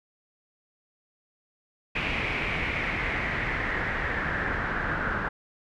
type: noise with low-pass filter sweep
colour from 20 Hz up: pink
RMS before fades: -29 dBFS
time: 1.95-5.29 s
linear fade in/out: 10 ms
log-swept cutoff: 2500 to 1500 Hz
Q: 4.7
effects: none